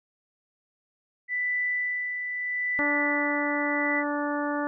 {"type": "tone with tremolo", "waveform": "sine", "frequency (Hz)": 1984, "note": "B6", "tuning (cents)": 7, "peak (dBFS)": -24, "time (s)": [1.28, 4.04], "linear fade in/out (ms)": 50, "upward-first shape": "sine", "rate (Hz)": 0.78, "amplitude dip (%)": 45}
{"type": "harmonic tone", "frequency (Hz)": 291.7, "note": "D4", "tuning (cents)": -12, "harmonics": [1, 2, 3, 4, 5, 6], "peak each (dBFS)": [-29, -32, -34, -35, -36, -37], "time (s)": [2.79, 4.67], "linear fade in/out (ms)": 0}
{"effects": []}